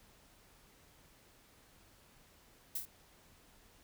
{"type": "noise with echo", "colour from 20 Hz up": "violet", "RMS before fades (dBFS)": -37, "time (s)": [2.75, 2.78], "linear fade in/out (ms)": 5, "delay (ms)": 25, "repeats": 3, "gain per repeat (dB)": -4, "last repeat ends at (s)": 2.855, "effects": ["pink hiss -64 dBFS RMS until 3.83 s"]}